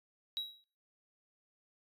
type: tone with exponential decay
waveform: triangle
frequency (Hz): 3861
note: B7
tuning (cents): -40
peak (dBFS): -29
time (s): 0.37-0.64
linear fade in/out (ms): 0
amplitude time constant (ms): 58
effects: noise-tail reverb RT60 0.4 s tail -18 dB re dry + tanh soft clip ceiling -30 dBFS